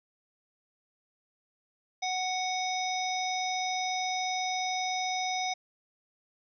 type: harmonic tone with a mistuned harmonic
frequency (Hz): 742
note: F#5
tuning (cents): +5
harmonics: 1 / 3 / 5 / 7 / 8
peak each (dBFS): -31 / -36 / -38 / -39 / -40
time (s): 2.02-5.54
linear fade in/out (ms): 10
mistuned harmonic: 7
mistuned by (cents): -21
effects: none